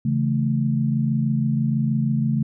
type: chord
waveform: sine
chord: A major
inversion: first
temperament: equal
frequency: 138.59 / 164.81 / 220 Hz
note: C#3 / E3 / A3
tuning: 0 / 0 / 0 cents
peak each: -21 / -27 / -22 dBFS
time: 0.05-2.43 s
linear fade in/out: 5 ms
effects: none